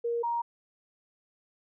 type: tone pair in turn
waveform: sine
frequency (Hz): 470 / 940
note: A#4 / A#5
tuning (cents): +14 / +14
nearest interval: octave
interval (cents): 1200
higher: second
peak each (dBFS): -27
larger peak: neither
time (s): 0.04-0.23 / 0.23-0.42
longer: neither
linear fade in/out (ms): 10
effects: none